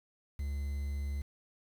triangle tone with quantisation, 70.8 Hz, C#2, 37 cents sharp, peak -31 dBFS, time 0.39-1.22 s, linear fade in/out 5 ms, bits 9, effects none

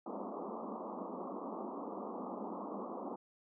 pink band-pass noise, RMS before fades -43 dBFS, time 0.06-3.16 s, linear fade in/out 5 ms, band 190 to 1200 Hz, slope 96 dB/octave, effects none

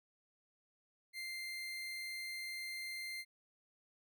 30% pulse tone, 2093 Hz, C7, in tune, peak -39 dBFS, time 1.13-3.25 s, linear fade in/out 50 ms, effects none

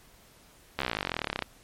slowing click train, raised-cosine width 0.3 ms, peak -12 dBFS, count 30, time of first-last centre 0.79-1.423 s, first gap 14 ms, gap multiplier 1.03, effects pink hiss -57 dBFS RMS until 1.63 s + MP3 64 kbps

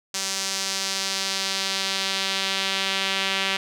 sawtooth tone with band-pass filter sweep, 193.2 Hz, G3, 25 cents flat, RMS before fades -26 dBFS, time 0.14-3.57 s, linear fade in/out 5 ms, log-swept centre 6000 to 3000 Hz, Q 1.6, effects none

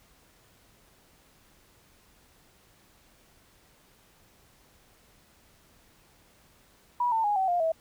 sine tone with pitch steps, 972 / 896.5 / 826.8 / 762.6 / 703.4 / 648.7 Hz, B5 / A5 / G#5 / G5 / F5 / E5, -28 / +32 / -8 / -48 / +12 / -28 cents, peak -23 dBFS, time 7-7.72 s, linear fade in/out 5 ms, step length 120 ms, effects pink hiss -61 dBFS RMS until 7.8 s

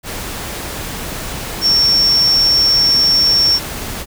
sine tone in noise, 5470 Hz, F8, 37 cents flat, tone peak -9 dBFS, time 1.61-3.6 s, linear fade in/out 50 ms, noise pink, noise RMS -25 dBFS, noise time 0.03-4.06 s, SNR +13 dB, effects none

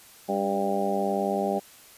harmonic tone with a mistuned harmonic, 99.1 Hz, G2, 19 cents sharp, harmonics 2 / 3 / 4 / 5 / 6 / 7 / 8, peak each -30 / -36 / -30 / -35 / -30 / -33 / -30 dBFS, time 0.28-1.6 s, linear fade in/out 20 ms, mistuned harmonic 3, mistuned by -53 cents, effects white hiss -51 dBFS RMS until 1.97 s + resampled to 32000 Hz

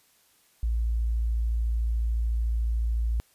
sine tone, 56.9 Hz, A#1, 41 cents flat, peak -23 dBFS, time 0.63-3.2 s, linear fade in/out 0 ms, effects white hiss -63 dBFS RMS until 3.34 s + resampled to 32000 Hz

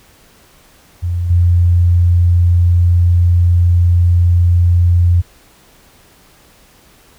sine tone with level steps, 87.31 Hz, F2, in tune, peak -14 / -7 dBFS, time 1.02-5.22 s, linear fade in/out 20 ms, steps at 1.3 s, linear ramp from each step 5 ms, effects pink hiss -47 dBFS RMS until 7.18 s

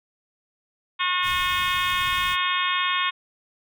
harmonic tone, 361.8 Hz, F#4, 39 cents flat, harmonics 3 / 4 / 5 / 6 / 7 / 8 / 9 / 10, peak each -25 / -32 / -30 / -30 / -30 / -33 / -30 / -31 dBFS, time 0.99-3.11 s, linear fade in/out 20 ms
pink band-stop noise, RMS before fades -38 dBFS, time 1.22-2.37 s, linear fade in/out 50 ms, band 140 to 3400 Hz, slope 12 dB/octave
effects none

